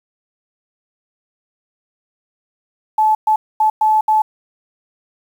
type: tone bursts at uneven times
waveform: sine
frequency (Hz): 865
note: A5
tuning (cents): -30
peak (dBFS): -10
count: 5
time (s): 2.98-3.15 / 3.27-3.36 / 3.6-3.7 / 3.81-4.01 / 4.08-4.22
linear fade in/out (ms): 5
effects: 7-bit